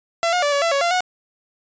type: tone with pitch steps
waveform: sawtooth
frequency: 674 / 717 / 580 / 567 / 671 / 558 / 689 / 731 Hz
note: E5 / F5 / D5 / C#5 / E5 / C#5 / F5 / F#5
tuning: +38 / +45 / -22 / +39 / +31 / +11 / -24 / -21 cents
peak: -13 dBFS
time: 0.23-1.006 s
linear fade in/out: 0 ms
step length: 97 ms
effects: resampled to 16000 Hz